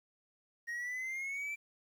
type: exponential sweep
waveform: triangle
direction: up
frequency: 1864.7 to 2349 Hz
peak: -35 dBFS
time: 0.67-1.56 s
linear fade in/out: 20 ms
effects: 11-bit